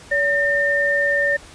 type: tone pair together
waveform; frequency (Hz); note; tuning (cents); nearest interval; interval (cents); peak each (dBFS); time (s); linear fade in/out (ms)
sine; 569 / 1809.6; C#5 / A6; +45 / +48; octave + minor sixth; 2003; -21 / -17; 0.11-1.37; 10
effects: pink hiss -43 dBFS RMS until 1.54 s + resampled to 22050 Hz